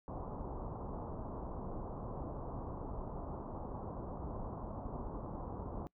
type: low-pass noise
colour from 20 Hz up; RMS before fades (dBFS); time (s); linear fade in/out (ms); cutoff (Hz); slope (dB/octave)
pink; -43; 0.08-5.87; 0; 1100; 48
effects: noise-tail reverb RT60 0.1 s tail -24 dB re dry